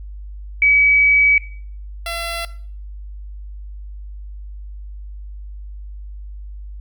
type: tone pair in turn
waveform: sine / 10% pulse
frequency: 2278 / 677.3 Hz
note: C#7 / E5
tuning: +47 / +47 cents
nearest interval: octave + major sixth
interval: 2100 cents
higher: first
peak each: -10 / -15 dBFS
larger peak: first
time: 0.62-1.38 / 2.06-2.45 s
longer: first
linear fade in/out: 2 ms
effects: noise-tail reverb RT60 0.5 s tail -17 dB re dry + added 50 Hz sine -30 dBFS peak until 6.8 s